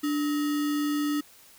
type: tone with sample-and-hold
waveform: sine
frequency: 294 Hz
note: D4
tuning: 2 cents sharp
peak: -24 dBFS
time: 0.03-1.21 s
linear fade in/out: 10 ms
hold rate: 1575 Hz
effects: white hiss -54 dBFS RMS until 1.58 s